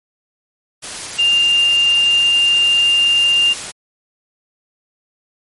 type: tone in noise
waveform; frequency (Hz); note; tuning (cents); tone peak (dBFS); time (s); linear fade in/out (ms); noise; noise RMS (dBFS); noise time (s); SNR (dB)
sine; 2800; F7; +4; -10; 1.18-3.54; 20; white; -27; 0.82-3.72; +14
effects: low-pass 12000 Hz 12 dB/octave + MP3 48 kbps